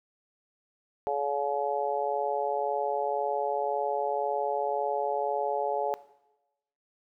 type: harmonic tone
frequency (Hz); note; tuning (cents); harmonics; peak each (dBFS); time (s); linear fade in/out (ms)
141.9; C#3; +41; 3 / 4 / 5 / 6; -32 / -32 / -32 / -32; 1.07-5.94; 0
effects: noise-tail reverb RT60 0.9 s tail -17 dB re dry